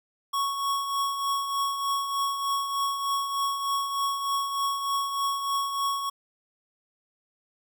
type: tone with tremolo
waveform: square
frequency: 1108.7 Hz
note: C#6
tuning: in tune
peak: -24 dBFS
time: 0.33-6.1 s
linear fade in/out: 10 ms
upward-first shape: triangle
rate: 3.3 Hz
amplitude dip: 55%
effects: none